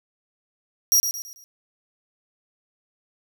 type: tone with echo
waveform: sawtooth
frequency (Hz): 5690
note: F8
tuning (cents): +31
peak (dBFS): -12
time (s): 0.92-1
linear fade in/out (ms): 0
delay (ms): 110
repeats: 4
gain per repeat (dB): -8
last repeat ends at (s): 1.44
effects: none